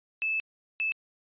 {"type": "tone bursts at uneven times", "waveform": "sine", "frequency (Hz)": 2620, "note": "E7", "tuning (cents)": -11, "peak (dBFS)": -26, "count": 2, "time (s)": [[0.22, 0.4], [0.8, 0.92]], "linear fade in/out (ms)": 0, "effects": ["resampled to 8000 Hz"]}